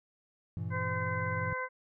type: chord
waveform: triangle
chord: E diminished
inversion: first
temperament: just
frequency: 98.89 / 118.67 / 164.81 Hz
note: G2 / Bb2 / E3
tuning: +16 / +31 / 0 cents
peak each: -35 / -37 / -37 dBFS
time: 0.57-1.53 s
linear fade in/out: 0 ms
type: harmonic tone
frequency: 512 Hz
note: C5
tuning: 38 cents flat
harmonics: 1 / 2 / 3 / 4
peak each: -39 / -37 / -38 / -40 dBFS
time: 0.7-1.69 s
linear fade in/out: 50 ms
effects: none